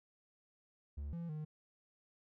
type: tone with pitch steps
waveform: triangle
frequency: 72.2 / 169.3 / 153.4 Hz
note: D2 / E3 / D#3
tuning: -29 / +46 / -24 cents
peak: -38 dBFS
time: 0.97-1.45 s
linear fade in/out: 10 ms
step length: 160 ms
effects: none